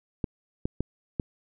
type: clicks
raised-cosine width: 3 ms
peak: -14 dBFS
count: 4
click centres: 0.242 / 0.655 / 0.806 / 1.198 s
effects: none